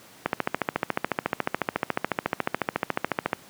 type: click train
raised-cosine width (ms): 0.5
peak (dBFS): -7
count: 44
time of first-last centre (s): 0.26-3.331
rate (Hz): 14
effects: pink hiss -50 dBFS RMS until 3.49 s + high-pass 150 Hz 12 dB/octave